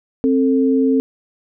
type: tone pair together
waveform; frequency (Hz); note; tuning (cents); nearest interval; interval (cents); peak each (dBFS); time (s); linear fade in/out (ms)
sine; 264.7 / 445.1; C4 / A4; +20 / +20; major sixth; 900; -13 / -18; 0.24-1; 0
effects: none